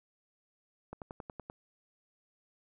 slowing click train, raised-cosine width 1 ms, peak -28 dBFS, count 7, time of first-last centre 0.93-1.499 s, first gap 88 ms, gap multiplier 1.03, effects none

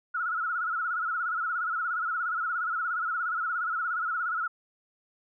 sine tone with vibrato, 1371 Hz, F6, 32 cents flat, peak -27 dBFS, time 0.14-4.48 s, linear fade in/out 10 ms, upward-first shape sine, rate 17 Hz, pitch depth 110 cents each way, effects none

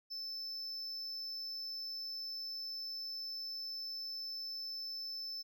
triangle tone, 5274 Hz, E8, in tune, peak -39 dBFS, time 0.1-5.43 s, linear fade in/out 20 ms, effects none

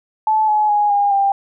sine tone with pitch steps, 868 / 848.7 / 829.8 / 811.3 / 793.2 Hz, A5 / G#5 / G#5 / G#5 / G5, -24 / +37 / -2 / -41 / +20 cents, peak -12 dBFS, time 0.27-1.32 s, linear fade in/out 2 ms, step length 210 ms, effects none

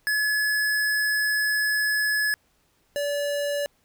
square tone pair in turn, 1704 / 575.9 Hz, G#6 / D5, +44 / -34 cents, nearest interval octave + perfect fifth, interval 1878 cents, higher first, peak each -22 / -25 dBFS, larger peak first, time 0.07-2.34 / 2.96-3.66 s, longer first, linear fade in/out 0 ms, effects pink hiss -66 dBFS RMS until 3.84 s

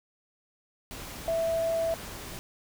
sine tone in noise, 659.3 Hz, E5, in tune, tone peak -25 dBFS, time 1.28-1.94 s, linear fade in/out 0 ms, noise pink, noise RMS -41 dBFS, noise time 0.91-2.39 s, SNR +13 dB, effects none

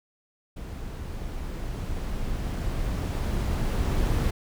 brown noise with level ramp, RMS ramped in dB -36 to -23 dBFS, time 0.56-4.31 s, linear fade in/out 10 ms, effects none

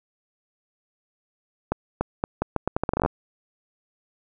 accelerating click train, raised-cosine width 1 ms, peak -8 dBFS, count 16, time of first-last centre 1.72-3.061 s, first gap 290 ms, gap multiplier 0.79, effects none

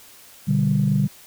sine chord, G major, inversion first, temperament just, 122.5 / 147 / 196 Hz, B2 / D3 / G3, -14 / +2 / 0 cents, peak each -23 / -19 / -20 dBFS, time 0.47-1.08 s, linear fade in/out 20 ms, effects tanh soft clip ceiling -8 dBFS + white hiss -47 dBFS RMS until 1.26 s

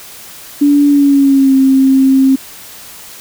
sine tone with pitch glide, 287.7 to 266.9 Hz, D4 to C4, -36 to +35 cents, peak -5 dBFS, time 0.61-2.36 s, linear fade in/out 10 ms, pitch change -129 cents, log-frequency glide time 0.88-1.55 s, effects white hiss -33 dBFS RMS until 3.2 s

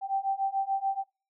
sine beating tone pair, 777 / 783.9 Hz, G5 / G5, -16 / 0 cents, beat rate 6.9 Hz, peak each -30 / -29 dBFS, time 0.01-1.04 s, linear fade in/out 50 ms, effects noise-tail reverb RT60 0.3 s tail -20 dB re dry

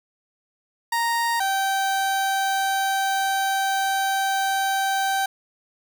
30% pulse tone pair in turn, 932.3 / 777.2 Hz, A#5 / G5, 0 / -15 cents, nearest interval minor third, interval 315 cents, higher first, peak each -18 dBFS, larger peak neither, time 0.92-1.4 / 1.4-5.26 s, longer second, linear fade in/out 5 ms, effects none

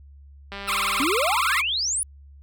click train, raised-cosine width 0.3 ms, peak -19 dBFS, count 104, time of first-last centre 0.52-1.038 s, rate 199 Hz
20% pulse tone with vibrato, 1194 Hz, D6, 28 cents sharp, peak -17 dBFS, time 0.67-1.62 s, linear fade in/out 20 ms, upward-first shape triangle, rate 20 Hz, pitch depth 290 cents each way
sine exponential sweep, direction up, 257 to 10330 Hz, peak -22 dBFS, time 1-2.03 s, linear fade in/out 0 ms
effects added 70 Hz sine -44 dBFS peak until 2.42 s

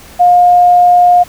sine tone, 711 Hz, F5, 31 cents sharp, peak -3 dBFS, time 0.19-1.24 s, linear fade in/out 20 ms, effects pink hiss -36 dBFS RMS until 1.28 s

